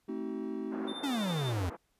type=chord; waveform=triangle; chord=A diminished seventh; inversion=none; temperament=just; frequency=220 / 264 / 316.8 / 380.2 Hz; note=A3 / C4 / Eb4 / Gb4; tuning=0 / +16 / +31 / +47 cents; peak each=-38 dBFS; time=0.08-0.93 s; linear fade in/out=10 ms
type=band-pass noise; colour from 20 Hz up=pink; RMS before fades=-44 dBFS; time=0.71-1.77 s; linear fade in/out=20 ms; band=240 to 1500 Hz; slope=24 dB/octave
type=tone with tremolo; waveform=triangle; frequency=3582 Hz; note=A7; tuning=30 cents sharp; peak=-37 dBFS; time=0.87-1.53 s; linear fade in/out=20 ms; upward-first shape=sine; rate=12 Hz; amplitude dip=60%
type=exponential sweep; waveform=square; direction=down; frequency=297.3 to 82.6 Hz; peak=-31 dBFS; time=1.03-1.7 s; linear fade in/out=10 ms
effects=pink hiss -75 dBFS RMS until 1.99 s + resampled to 32000 Hz